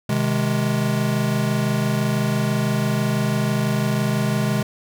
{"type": "chord", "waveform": "square", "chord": "Ab major", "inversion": "first", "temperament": "just", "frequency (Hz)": [129.78, 155.74, 207.7], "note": ["C3", "Eb3", "Ab3"], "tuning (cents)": [-14, 2, 0], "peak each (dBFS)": [-23, -26, -23], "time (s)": [0.09, 4.63], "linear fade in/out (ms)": 5, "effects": []}